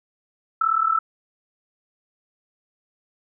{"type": "tone with amplitude modulation", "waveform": "sine", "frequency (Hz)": 1318.5, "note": "E6", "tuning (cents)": 0, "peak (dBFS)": -14, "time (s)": [0.61, 0.99], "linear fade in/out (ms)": 5, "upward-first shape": "sine", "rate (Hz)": 38.4, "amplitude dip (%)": 80, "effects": []}